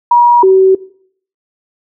sine tone pair in turn, 958 / 380.2 Hz, A#5 / F#4, +47 / +47 cents, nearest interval octave + major third, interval 1600 cents, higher first, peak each -3 dBFS, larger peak neither, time 0.11-0.43 / 0.43-0.75 s, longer neither, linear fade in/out 5 ms, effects noise-tail reverb RT60 0.6 s tail -20 dB re dry

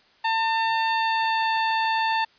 sawtooth tone with pitch glide, 899 to 892.8 Hz, A5 to A5, +37 to +25 cents, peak -17 dBFS, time 0.24-2.25 s, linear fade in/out 10 ms, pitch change -12 cents, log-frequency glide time 0.94-1.5 s, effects white hiss -58 dBFS RMS until 2.38 s + resampled to 11025 Hz

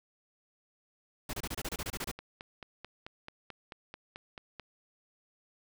pink noise bursts, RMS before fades -37 dBFS, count 12, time 1.29-2.115 s, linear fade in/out 5 ms, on 44 ms, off 27 ms
click train, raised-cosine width 0.3 ms, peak -27 dBFS, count 12, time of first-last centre 2.19-4.597 s, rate 4.57 Hz
effects none

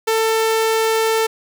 sawtooth tone, 445.5 Hz, A4, 22 cents sharp, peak -11 dBFS, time 0.07-1.27 s, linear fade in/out 10 ms, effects none

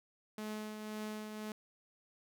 sawtooth tone with tremolo, 214 Hz, A3, 48 cents flat, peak -35 dBFS, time 0.38-1.52 s, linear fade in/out 2 ms, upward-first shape triangle, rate 1.9 Hz, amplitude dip 45%, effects none

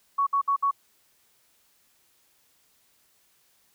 sine tone bursts, 1117 Hz, C#6, 13 cents sharp, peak -20 dBFS, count 4, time 0.18-0.712 s, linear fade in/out 10 ms, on 88 ms, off 60 ms, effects white hiss -65 dBFS RMS until 3.74 s

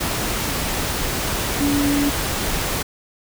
sine tone in noise, 285.7 Hz, D4, 48 cents flat, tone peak -17 dBFS, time 1.6-2.1 s, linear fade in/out 10 ms, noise pink, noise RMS -23 dBFS, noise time 0-2.83 s, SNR +3 dB, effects none

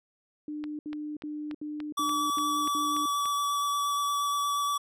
sine tone bursts, 300 Hz, D4, 37 cents sharp, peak -33 dBFS, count 7, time 0.48-3.058 s, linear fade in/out 2 ms, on 310 ms, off 68 ms
click train, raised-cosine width 0.3 ms, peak -26 dBFS, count 10, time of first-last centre 0.64-3.256 s, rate 3.44 Hz
square tone with vibrato, 1148 Hz, D6, 40 cents flat, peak -27 dBFS, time 1.97-4.78 s, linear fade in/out 10 ms, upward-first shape square, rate 8.5 Hz, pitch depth 8 cents each way
effects resampled to 32000 Hz

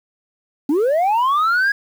sine linear sweep, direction up, 266.7 to 1667 Hz, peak -11 dBFS, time 0.69-1.72 s, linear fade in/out 5 ms, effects tanh soft clip ceiling -13 dBFS + 7-bit

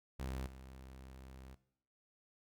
sawtooth tone with level steps, 65.41 Hz, C2, in tune, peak -36 / -48 dBFS, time 0.19-1.55 s, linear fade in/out 10 ms, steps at 0.46 s, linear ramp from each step 5 ms, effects noise-tail reverb RT60 0.7 s tail -17 dB re dry + Opus 48 kbps

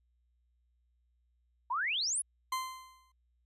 sine exponential sweep, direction up, 905 to 11000 Hz, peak -30 dBFS, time 1.7-2.22 s, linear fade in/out 10 ms
40% pulse tone with exponential decay, 1038 Hz, C6, 14 cents flat, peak -29 dBFS, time 2.52-3.12 s, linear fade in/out 5 ms, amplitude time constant 130 ms
effects added 60 Hz sine -70 dBFS peak until 3.45 s + resampled to 32000 Hz

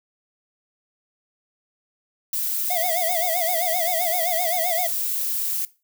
violet noise, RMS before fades -25 dBFS, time 2.33-5.65 s, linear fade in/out 2 ms
square tone with vibrato, 689 Hz, F5, 24 cents flat, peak -24 dBFS, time 2.7-4.87 s, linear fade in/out 5 ms, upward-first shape sine, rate 7.7 Hz, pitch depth 120 cents each way
effects noise-tail reverb RT60 0.3 s tail -19 dB re dry

